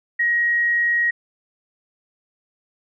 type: tone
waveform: sine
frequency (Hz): 1891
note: A#6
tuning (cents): +24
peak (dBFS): -16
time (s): 0.19-1.11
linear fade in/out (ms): 10
effects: none